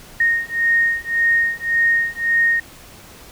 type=beating tone pair; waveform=sine; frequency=1854 / 1855.8 Hz; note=A#6 / A#6; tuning=-10 / -8 cents; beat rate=1.8 Hz; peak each=-18 dBFS; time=0.2-2.6 s; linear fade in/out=5 ms; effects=pink hiss -42 dBFS RMS until 3.31 s